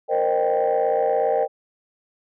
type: chord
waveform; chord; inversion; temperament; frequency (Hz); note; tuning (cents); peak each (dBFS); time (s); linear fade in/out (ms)
sine; C minor seventh; third; equal with one note detuned; 466.2 / 523.3 / 610.9 / 784; Bb4 / C5 / Eb5 / G5; 0 / 0 / -32 / 0; -22; 0.08-1.48; 50
effects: tanh soft clip ceiling -12 dBFS